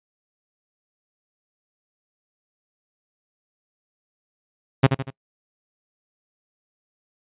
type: tone with echo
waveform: sawtooth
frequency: 134.7 Hz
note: C#3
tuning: 49 cents flat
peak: -6 dBFS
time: 4.83-4.87 s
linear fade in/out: 10 ms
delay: 79 ms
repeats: 3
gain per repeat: -7 dB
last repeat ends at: 5.107 s
effects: noise-tail reverb RT60 0.1 s tail -24 dB re dry + resampled to 8000 Hz